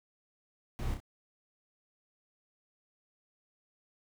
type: noise with echo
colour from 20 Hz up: brown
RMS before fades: -36 dBFS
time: 0.79-0.94 s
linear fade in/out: 0 ms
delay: 31 ms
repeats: 2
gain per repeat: -5 dB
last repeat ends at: 1.002 s
effects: none